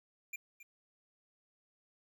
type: tone with echo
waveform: square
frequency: 2384 Hz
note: D7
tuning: 25 cents sharp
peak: -40 dBFS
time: 0.33-0.36 s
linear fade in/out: 5 ms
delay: 270 ms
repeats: 1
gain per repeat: -13 dB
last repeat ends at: 0.63 s
effects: 12-bit